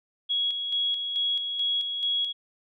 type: tone with tremolo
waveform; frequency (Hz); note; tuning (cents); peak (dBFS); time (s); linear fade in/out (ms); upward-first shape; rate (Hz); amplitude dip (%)
sine; 3328; G#7; +3; -23; 0.29-2.33; 20; square; 2.3; 45
effects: none